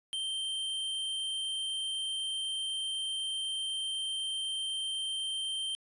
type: tone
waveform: square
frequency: 3136 Hz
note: G7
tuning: in tune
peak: -33 dBFS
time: 0.13-5.75 s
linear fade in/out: 0 ms
effects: resampled to 24000 Hz